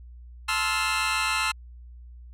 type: chord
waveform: 20% pulse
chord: F major seventh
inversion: first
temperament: just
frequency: 873.1 / 1047.7 / 1309.6 / 1396.9 Hz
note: A5 / C6 / E6 / F6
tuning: -14 / +2 / -12 / 0 cents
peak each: -27 / -25 / -23 / -25 dBFS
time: 0.48-1.52 s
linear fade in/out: 10 ms
effects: added 60 Hz sine -42 dBFS peak until 2.33 s + low-pass 11000 Hz 12 dB/octave